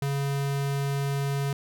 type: tone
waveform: square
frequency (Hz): 139.7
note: C#3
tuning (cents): +14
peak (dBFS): -26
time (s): 0.02-1.53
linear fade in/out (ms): 2
effects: none